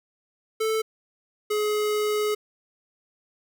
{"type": "tone pair in turn", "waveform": "square", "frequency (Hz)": [440, 422], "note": ["A4", "G#4"], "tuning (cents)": [0, 28], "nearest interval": "minor second", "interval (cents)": 72, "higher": "first", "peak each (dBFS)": -23, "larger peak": "neither", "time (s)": [[0.6, 0.82], [1.5, 2.35]], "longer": "second", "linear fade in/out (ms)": 10, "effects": []}